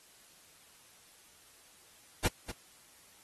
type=noise with echo; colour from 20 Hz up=pink; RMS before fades=-28 dBFS; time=2.24-2.28 s; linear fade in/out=10 ms; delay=240 ms; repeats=1; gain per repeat=-13 dB; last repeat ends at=2.52 s; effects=white hiss -60 dBFS RMS until 3.23 s + AAC 32 kbps